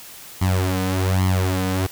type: tone with flanger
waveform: sawtooth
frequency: 93.4 Hz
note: F#2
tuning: 17 cents sharp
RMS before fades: -20 dBFS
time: 0.41-1.87 s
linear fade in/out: 10 ms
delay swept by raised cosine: 0.95 to 4.05 ms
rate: 1.2 Hz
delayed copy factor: +0.9
effects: white hiss -40 dBFS RMS until 1.91 s